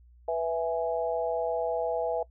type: chord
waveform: sine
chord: E major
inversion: second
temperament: equal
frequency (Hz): 493.9 / 659.3 / 830.6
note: B4 / E5 / G#5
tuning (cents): 0 / 0 / 0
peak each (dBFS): -30 / -29 / -34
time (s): 0.28-2.23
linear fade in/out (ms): 5
effects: noise-tail reverb RT60 0.1 s tail -22 dB re dry + added 60 Hz sine -53 dBFS peak until 2.3 s